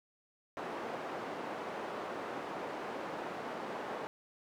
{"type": "band-pass noise", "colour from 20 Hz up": "white", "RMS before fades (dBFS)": -41, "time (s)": [0.57, 4.07], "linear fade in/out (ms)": 0, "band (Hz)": [260, 910], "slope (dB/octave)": 12, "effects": []}